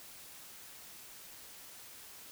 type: silence
effects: white hiss -52 dBFS RMS until 2.31 s